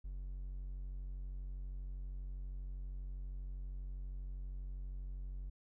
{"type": "tone", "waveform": "triangle", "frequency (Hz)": 46.25, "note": "F#1", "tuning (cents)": 0, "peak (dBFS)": -39, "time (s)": [0.04, 5.5], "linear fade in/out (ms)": 10, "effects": []}